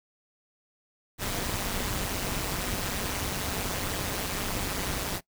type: noise with amplitude modulation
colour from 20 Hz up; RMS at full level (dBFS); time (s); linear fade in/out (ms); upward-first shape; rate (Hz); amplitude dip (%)
pink; -28; 1.18-5.21; 50; sine; 194; 75
effects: noise-tail reverb RT60 0.1 s tail -20 dB re dry